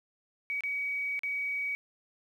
sine tone with dropouts, 2265 Hz, C#7, 37 cents sharp, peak -30 dBFS, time 0.5-1.75 s, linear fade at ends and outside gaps 0 ms, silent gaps 0.607-0.636 / 1.192-1.234 s, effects 10-bit

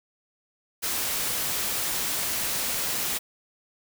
white noise, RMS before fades -28 dBFS, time 0.82-3.19 s, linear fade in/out 20 ms, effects none

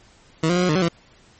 20% pulse tone with pitch steps, 160.3 / 176 / 179.4 / 181.2 / 152.6 / 187.6 / 168.7 Hz, E3 / F3 / F3 / F#3 / D#3 / F#3 / E3, -48 / +14 / +47 / -36 / -33 / +24 / +40 cents, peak -12 dBFS, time 0.43-0.885 s, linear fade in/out 5 ms, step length 65 ms, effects pink hiss -53 dBFS RMS until 1.39 s + MP3 32 kbps

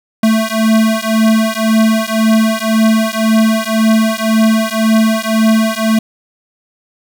square beating tone pair, 220 / 221.9 Hz, A3 / A3, 0 / +15 cents, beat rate 1.9 Hz, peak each -13 dBFS, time 0.23-5.99 s, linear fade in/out 5 ms, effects 7-bit

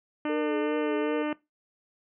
harmonic tone, 300 Hz, D4, 37 cents sharp, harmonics 1 / 2 / 3 / 4 / 5 / 6 / 7 / 8 / 9 / 10, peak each -28 / -34 / -38 / -40 / -42 / -44 / -45 / -46 / -47 / -48 dBFS, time 0.25-1.33 s, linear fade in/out 2 ms
sine tone with vibrato, 446.4 Hz, A4, 25 cents sharp, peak -28 dBFS, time 0.29-1.23 s, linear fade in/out 10 ms, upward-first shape triangle, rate 2.6 Hz, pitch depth 100 cents each way
effects noise-tail reverb RT60 0.2 s tail -20 dB re dry

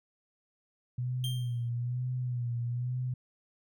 sine tone with vibrato, 122.7 Hz, B2, 11 cents flat, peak -30 dBFS, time 0.98-3.14 s, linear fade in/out 5 ms, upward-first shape sine, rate 1.1 Hz, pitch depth 55 cents each way
45% pulse tone with exponential decay, 3181 Hz, G7, 25 cents sharp, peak -33 dBFS, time 1.24-1.69 s, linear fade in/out 1 ms, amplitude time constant 96 ms
effects none

